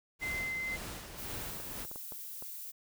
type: noise with tremolo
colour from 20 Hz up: pink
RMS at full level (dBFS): -42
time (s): 0.19-1.87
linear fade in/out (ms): 50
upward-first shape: sine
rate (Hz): 1.9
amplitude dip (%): 50
type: tone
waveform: sine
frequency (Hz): 2067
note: C7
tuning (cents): -22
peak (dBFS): -34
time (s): 0.21-0.77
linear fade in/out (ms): 20
type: clicks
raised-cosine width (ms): 1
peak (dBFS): -33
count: 7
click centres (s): 1.146 / 1.601 / 1.85 / 1.914 / 1.959 / 2.122 / 2.424
type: noise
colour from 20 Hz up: violet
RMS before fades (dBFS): -44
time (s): 1.17-2.72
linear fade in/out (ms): 20
effects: none